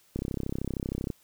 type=click train; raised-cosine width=3 ms; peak=-18 dBFS; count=32; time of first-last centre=0.16-1.102 s; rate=32.9 Hz; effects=white hiss -63 dBFS RMS until 1.23 s